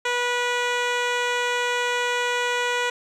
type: tone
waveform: 10% pulse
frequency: 487.7 Hz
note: B4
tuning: 22 cents flat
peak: -13 dBFS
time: 0.05-2.9 s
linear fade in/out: 5 ms
effects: low-pass 6000 Hz 12 dB/octave + 9-bit